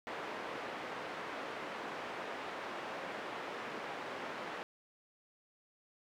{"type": "band-pass noise", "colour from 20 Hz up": "pink", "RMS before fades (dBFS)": -43, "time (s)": [0.07, 4.63], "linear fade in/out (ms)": 0, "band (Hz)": [390, 2100], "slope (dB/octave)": 12, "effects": []}